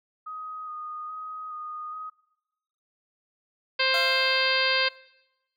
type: tone with vibrato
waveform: sine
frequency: 1244.5 Hz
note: D#6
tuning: in tune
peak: -34 dBFS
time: 0.26-2.1 s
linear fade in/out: 10 ms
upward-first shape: square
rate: 1.2 Hz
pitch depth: 16 cents each way
type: harmonic tone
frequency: 525 Hz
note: C5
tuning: 6 cents sharp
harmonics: 1 / 2 / 3 / 4 / 5 / 6 / 7 / 8 / 9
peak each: -30 / -31 / -28 / -29 / -28 / -31 / -33 / -31 / -30 dBFS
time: 3.79-4.89 s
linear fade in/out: 10 ms
type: tone with exponential decay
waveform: 25% pulse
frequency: 682 Hz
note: F5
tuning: 41 cents flat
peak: -26 dBFS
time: 3.94-4.96 s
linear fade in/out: 1 ms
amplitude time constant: 220 ms
effects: noise-tail reverb RT60 1.0 s tail -23 dB re dry